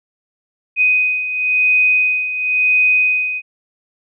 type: beating tone pair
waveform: sine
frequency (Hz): 2500 / 2500.96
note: D#7 / D#7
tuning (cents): +8 / +8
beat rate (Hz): 0.96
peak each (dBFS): -19 / -13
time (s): 0.76-3.42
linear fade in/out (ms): 50
effects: none